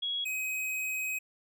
sine / square tone pair in turn, 3326 / 2528 Hz, G#7 / D#7, +2 / +27 cents, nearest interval perfect fourth, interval 475 cents, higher first, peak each -30 / -32 dBFS, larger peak first, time 0.02-0.25 / 0.25-1.19 s, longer second, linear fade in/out 10 ms, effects none

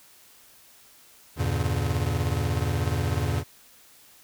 square chord, E diminished seventh, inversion none, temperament just, 82.41 / 98.89 / 118.67 / 142.4 Hz, E2 / G2 / Bb2 / Db3, 0 / +16 / +31 / +47 cents, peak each -29 / -30 / -31 / -31 dBFS, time 1.36-3.44 s, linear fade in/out 50 ms, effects white hiss -54 dBFS RMS until 4.23 s

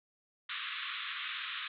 white band-pass noise, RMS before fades -40 dBFS, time 0.49-1.68 s, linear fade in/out 5 ms, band 1100 to 3800 Hz, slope 96 dB/octave, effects none

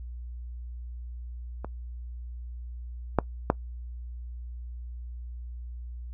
clicks, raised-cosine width 1 ms, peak -21 / -6 / -6 dBFS, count 3, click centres 1.646 / 3.187 / 3.501 s, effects noise-tail reverb RT60 0.1 s tail -22 dB re dry + added 60 Hz sine -36 dBFS peak until 6.13 s

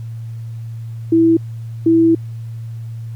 sine tone bursts at uneven times, 329 Hz, E4, 3 cents flat, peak -8 dBFS, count 2, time 1.12-1.37 / 1.86-2.15 s, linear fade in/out 5 ms, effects added 114 Hz sine -25 dBFS peak until 3.15 s + pink hiss -53 dBFS RMS until 3.15 s

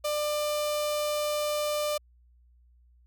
sawtooth tone with notch filter, 596 Hz, D5, 25 cents sharp, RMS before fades -29 dBFS, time 0.04-1.98 s, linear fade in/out 10 ms, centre 1700 Hz, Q 1.7, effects added 60 Hz sine -57 dBFS peak until 3.06 s

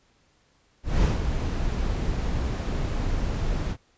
brown noise with ADSR envelope, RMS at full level -19 dBFS, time 0.83-3.77 s, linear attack 200 ms, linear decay 140 ms, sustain -7 dB, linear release 61 ms, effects pink hiss -64 dBFS RMS until 3.97 s + resampled to 16000 Hz

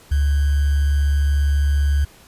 sine tone with sample-and-hold, 71.3 Hz, C#2, 49 cents sharp, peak -14 dBFS, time 0.11-2.05 s, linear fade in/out 10 ms, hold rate 1575 Hz, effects pink hiss -48 dBFS RMS until 2.27 s + resampled to 32000 Hz

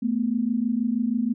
sine tone pair together, 220.6 / 246.9 Hz, A3 / B3, +5 / 0 cents, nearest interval major second, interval 195 cents, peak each -24 dBFS, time 0.02-1.34 s, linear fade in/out 10 ms, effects none

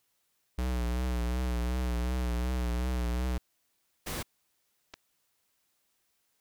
square tone with vibrato, 61.2 Hz, B1, 15 cents flat, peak -29 dBFS, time 0.58-3.38 s, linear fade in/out 5 ms, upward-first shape triangle, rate 2.7 Hz, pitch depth 71 cents each way
pink noise, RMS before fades -36 dBFS, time 4.06-4.23 s, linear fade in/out 10 ms
clicks, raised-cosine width 0.2 ms, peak -30 / -25 dBFS, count 2, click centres 4.937 / 4.94 s
effects white hiss -75 dBFS RMS until 6.4 s

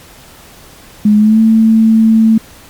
sine tone with pitch glide, 210 to 222.5 Hz, G#3 to A3, +19 to +20 cents, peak -4 dBFS, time 1.05-2.38 s, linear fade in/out 5 ms, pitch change +101 cents, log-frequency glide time 1.17-1.4 s, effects pink hiss -38 dBFS RMS until 2.69 s + MP3 96 kbps

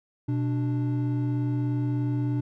triangle tone pair together, 123.49 / 293.7 Hz, B2 / D4, 0 / 0 cents, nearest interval octave + minor third, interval 1500 cents, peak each -23 / -27 dBFS, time 0.28-2.41 s, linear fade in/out 10 ms, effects none

